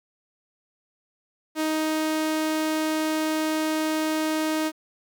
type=tone; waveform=sawtooth; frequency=312.7 Hz; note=D#4; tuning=9 cents sharp; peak=-19 dBFS; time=1.55-4.72 s; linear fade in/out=50 ms; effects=10-bit